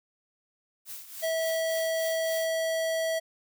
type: noise with tremolo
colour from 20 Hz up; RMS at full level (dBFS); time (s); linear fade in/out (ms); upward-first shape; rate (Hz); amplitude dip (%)
blue; -39; 0.85-2.49; 50; triangle; 3.5; 75
type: tone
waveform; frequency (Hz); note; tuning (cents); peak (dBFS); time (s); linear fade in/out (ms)
square; 650; E5; -24; -27; 1.22-3.2; 20
effects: none